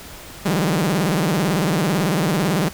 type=tone with vibrato; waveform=sawtooth; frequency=174.61 Hz; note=F3; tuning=in tune; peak=-13 dBFS; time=0.45-2.69 s; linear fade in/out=10 ms; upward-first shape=sine; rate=18 Hz; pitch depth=300 cents each way; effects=pink hiss -38 dBFS RMS until 2.73 s